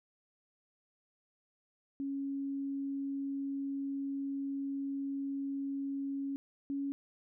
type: tone pair in turn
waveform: sine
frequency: 276.3 / 278.7 Hz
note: C#4 / C#4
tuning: -6 / +9 cents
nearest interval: unison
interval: 15 cents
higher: second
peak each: -34 / -33 dBFS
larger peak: second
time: 2-6.36 / 6.7-6.92 s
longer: first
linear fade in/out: 0 ms
effects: none